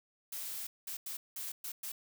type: noise bursts at uneven times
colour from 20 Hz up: blue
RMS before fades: -41 dBFS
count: 6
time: 0.32-0.67 / 0.87-0.97 / 1.06-1.17 / 1.36-1.52 / 1.64-1.72 / 1.83-1.92 s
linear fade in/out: 5 ms
effects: none